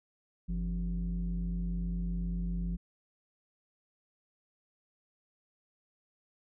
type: tone pair together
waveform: sine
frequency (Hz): 48.77 / 173.8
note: G1 / F3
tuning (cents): -8 / -8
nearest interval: octave + minor seventh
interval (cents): 2200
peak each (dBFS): -31 / -33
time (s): 0.48-2.77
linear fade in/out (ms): 20
effects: tanh soft clip ceiling -27 dBFS